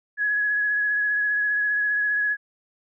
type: tone with vibrato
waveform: sine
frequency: 1681 Hz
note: G#6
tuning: 20 cents sharp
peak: -20 dBFS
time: 0.17-2.37 s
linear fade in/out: 50 ms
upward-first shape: sine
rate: 15 Hz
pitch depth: 18 cents each way
effects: none